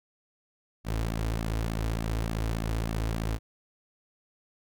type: tone with flanger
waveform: sawtooth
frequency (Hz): 55.3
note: A1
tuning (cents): +9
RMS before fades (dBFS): -30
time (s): 0.84-3.39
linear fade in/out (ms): 50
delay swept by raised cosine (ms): 2 to 5.5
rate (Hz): 3.4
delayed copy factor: -0.65
effects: none